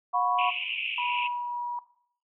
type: chord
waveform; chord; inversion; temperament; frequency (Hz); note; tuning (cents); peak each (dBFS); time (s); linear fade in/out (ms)
sine; F# suspended fourth; none; equal with one note detuned; 721.8 / 987.8 / 1108.7; F#5 / B5 / C#6; -43 / 0 / 0; -27; 0.13-0.51; 20
type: band-pass noise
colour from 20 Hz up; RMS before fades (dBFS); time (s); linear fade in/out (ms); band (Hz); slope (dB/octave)
pink; -32; 0.38-1.28; 10; 2400 to 2900; 96
type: tone with pitch glide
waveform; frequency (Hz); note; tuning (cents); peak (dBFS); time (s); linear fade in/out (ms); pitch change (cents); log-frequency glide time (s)
sine; 975 to 964.9; B5 to B5; -23 to -41; -29; 0.98-1.79; 2; -18; 1.16-1.58
effects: noise-tail reverb RT60 0.6 s tail -17 dB re dry